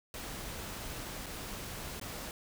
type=noise with dropouts; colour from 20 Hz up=pink; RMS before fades=-42 dBFS; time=0.14-2.31 s; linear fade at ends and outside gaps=1 ms; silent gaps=1.261-1.265 / 1.998-2.013 s; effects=none